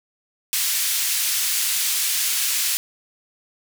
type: band-pass noise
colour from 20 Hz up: white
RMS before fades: -22 dBFS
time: 0.53-2.77 s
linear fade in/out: 0 ms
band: 2200 to 15000 Hz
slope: 12 dB/octave
effects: none